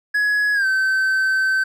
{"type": "tone with pitch glide", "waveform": "triangle", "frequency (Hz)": [1680, 1540.6], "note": ["G#6", "G6"], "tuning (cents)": [19, -30], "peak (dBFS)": -14, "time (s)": [0.14, 1.64], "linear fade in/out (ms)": 10, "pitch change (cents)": -149, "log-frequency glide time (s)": [0.54, 0.66], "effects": []}